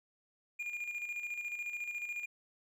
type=tone with tremolo; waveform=triangle; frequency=2422 Hz; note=D#7; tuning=47 cents flat; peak=-34 dBFS; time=0.59-2.26 s; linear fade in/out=10 ms; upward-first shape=square; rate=14 Hz; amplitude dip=50%; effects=none